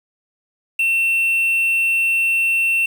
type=tone with quantisation; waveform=triangle; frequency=2700 Hz; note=E7; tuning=41 cents sharp; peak=-13 dBFS; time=0.79-2.86 s; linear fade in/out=5 ms; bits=7; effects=none